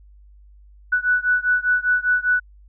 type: beating tone pair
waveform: sine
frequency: 1480 / 1485 Hz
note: F#6 / F#6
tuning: 0 / +6 cents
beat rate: 5 Hz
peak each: -19 / -20 dBFS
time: 0.92-2.4 s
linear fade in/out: 10 ms
effects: added 50 Hz sine -45 dBFS peak until 2.68 s